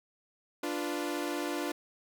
sawtooth chord, B diminished, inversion first, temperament equal, 293.7 / 349.2 / 493.9 Hz, D4 / F4 / B4, 0 / 0 / 0 cents, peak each -31 / -32 / -37 dBFS, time 0.63-1.72 s, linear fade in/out 5 ms, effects none

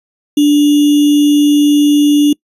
sine tone with sample-and-hold, 292.7 Hz, D4, 6 cents flat, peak -5 dBFS, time 0.37-2.33 s, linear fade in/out 5 ms, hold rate 3150 Hz, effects noise-tail reverb RT60 0.1 s tail -25 dB re dry + resampled to 32000 Hz

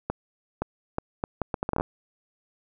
accelerating click train, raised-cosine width 1 ms, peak -12 dBFS, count 13, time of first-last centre 0.1-1.809 s, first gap 520 ms, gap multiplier 0.7, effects none

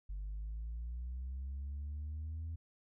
sine linear sweep, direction up, 47.94 to 82.5 Hz, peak -37 dBFS, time 0.09-2.56 s, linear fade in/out 10 ms, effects tanh soft clip ceiling -37 dBFS

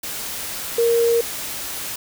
sine tone in noise, 466.2 Hz, A#4, in tune, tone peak -14 dBFS, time 0.78-1.21 s, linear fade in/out 5 ms, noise white, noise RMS -29 dBFS, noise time 0.03-1.96 s, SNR +12 dB, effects none

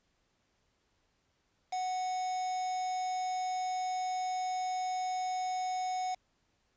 triangle tone with quantisation, 740 Hz, F#5, in tune, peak -30 dBFS, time 1.72-6.15 s, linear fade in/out 10 ms, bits 7, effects pink hiss -75 dBFS RMS until 6.76 s + resampled to 16000 Hz

